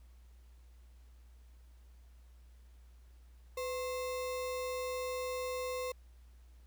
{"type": "tone with sample-and-hold", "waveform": "sine", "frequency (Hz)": 504, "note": "B4", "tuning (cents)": 35, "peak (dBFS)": -35, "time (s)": [3.57, 5.92], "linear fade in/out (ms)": 5, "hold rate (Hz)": 1575, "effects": ["added 60 Hz sine -55 dBFS peak until 6.66 s", "pink hiss -72 dBFS RMS until 6.66 s"]}